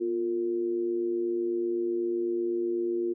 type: tone with amplitude modulation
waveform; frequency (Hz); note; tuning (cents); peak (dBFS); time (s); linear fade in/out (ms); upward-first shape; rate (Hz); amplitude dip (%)
sine; 350.7; F4; +7; -23; 0-3.14; 20; sine; 108; 60
effects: none